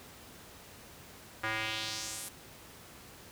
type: tone with band-pass filter sweep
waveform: square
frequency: 110 Hz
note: A2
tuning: in tune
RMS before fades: -37 dBFS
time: 1.43-2.29 s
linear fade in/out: 10 ms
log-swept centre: 1600 to 11000 Hz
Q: 1.9
effects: pink hiss -52 dBFS RMS until 3.31 s + high-pass 60 Hz 12 dB/octave